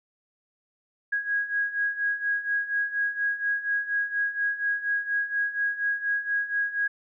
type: beating tone pair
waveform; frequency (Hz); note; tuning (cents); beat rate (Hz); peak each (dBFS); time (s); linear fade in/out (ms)
sine; 1646 / 1650.2; G#6 / G#6; -16 / -12; 4.2; -30 / -26; 1.12-6.88; 10
effects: none